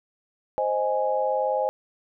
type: chord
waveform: sine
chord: Ab major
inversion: first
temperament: equal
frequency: 523.3 / 622.3 / 830.6 Hz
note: C5 / Eb5 / Ab5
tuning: 0 / 0 / 0 cents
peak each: -25 / -27 / -26 dBFS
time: 0.58-1.69 s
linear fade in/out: 0 ms
effects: none